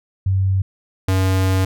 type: tone pair in turn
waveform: sine / square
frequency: 95.7 / 94.44 Hz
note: G2 / F#2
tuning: -41 / +36 cents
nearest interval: unison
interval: 23 cents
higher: first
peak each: -14 / -15 dBFS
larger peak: first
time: 0.26-0.62 / 1.08-1.65 s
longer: second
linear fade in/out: 5 ms
effects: none